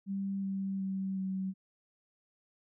sine tone with pitch steps, 196 / 193.97 / 191.97 / 189.98 Hz, G3 / G3 / G3 / F#3, 0 / -18 / -36 / +46 cents, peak -32 dBFS, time 0.06-1.54 s, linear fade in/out 50 ms, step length 370 ms, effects none

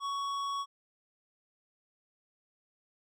sine tone with hard clipping, 1117 Hz, C#6, 13 cents sharp, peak -34 dBFS, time 0-0.66 s, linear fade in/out 50 ms, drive 11 dB, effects none

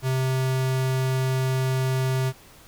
square tone, 130.81 Hz, C3, in tune, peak -22 dBFS, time 0.02-2.33 s, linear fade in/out 50 ms, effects pink hiss -50 dBFS RMS until 2.67 s

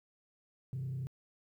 sine tone with frequency modulation, 131.2 Hz, C3, 5 cents sharp, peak -34 dBFS, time 0.73-1.07 s, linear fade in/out 0 ms, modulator 30.8 Hz, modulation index 0.52, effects tanh soft clip ceiling -33 dBFS + 12-bit

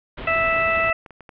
pink low-pass noise, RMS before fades -34 dBFS, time 0.17-0.91 s, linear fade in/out 10 ms, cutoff 3500 Hz, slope 48 dB/octave
harmonic tone, 658 Hz, E5, 3 cents flat, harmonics 1 / 2 / 3 / 4, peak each -23 / -23 / -23 / -23 dBFS, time 0.27-0.93 s, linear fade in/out 5 ms
clicks, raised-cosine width 0.5 ms, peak -27 dBFS, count 6, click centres 0.734 / 0.835 / 1.062 / 1.107 / 1.207 / 1.292 s
effects none

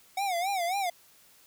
square tone with vibrato, 740 Hz, F#5, in tune, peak -28 dBFS, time 0.17-0.9 s, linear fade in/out 5 ms, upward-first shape sine, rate 3.7 Hz, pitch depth 150 cents each way, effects white hiss -59 dBFS RMS until 1.46 s

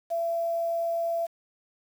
sine tone with quantisation, 673 Hz, E5, 36 cents sharp, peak -25 dBFS, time 0.1-1.27 s, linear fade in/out 20 ms, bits 8, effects none

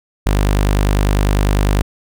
sawtooth tone, 50 Hz, G1, 35 cents sharp, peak -8 dBFS, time 0.26-1.82 s, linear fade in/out 5 ms, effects none

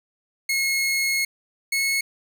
sawtooth tone pair in turn, 2168 / 2187 Hz, C#7 / C#7, -39 / -24 cents, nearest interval unison, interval 15 cents, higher second, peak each -17 dBFS, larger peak neither, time 0.49-1.25 / 1.72-2.01 s, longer first, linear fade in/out 5 ms, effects none

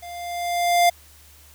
square tone with level ramp, 698.5 Hz, F5, in tune, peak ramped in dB -36 to -13 dBFS, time 0.02-0.9 s, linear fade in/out 10 ms, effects added 74 Hz sine -51 dBFS peak until 1.54 s + white hiss -51 dBFS RMS until 1.54 s

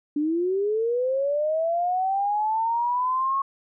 sine linear sweep, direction up, 287.6 to 1100 Hz, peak -21 dBFS, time 0.16-3.42 s, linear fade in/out 5 ms, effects none

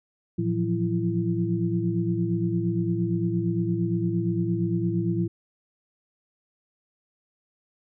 sine tone cluster, 113 / 169.8 / 178.5 / 335.6 Hz, A2 / F3 / F3 / E4, +47 / -48 / +38 / +31 cents, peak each -28 dBFS, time 0.38-5.28 s, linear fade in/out 10 ms, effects none

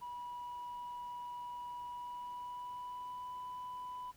sine tone with pitch glide, 974 to 995 Hz, B5 to B5, -24 to +13 cents, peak -40 dBFS, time 0.01-4.12 s, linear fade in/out 20 ms, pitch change +37 cents, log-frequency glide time 1.91-3.4 s, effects tanh soft clip ceiling -40 dBFS + pink hiss -65 dBFS RMS until 4.16 s

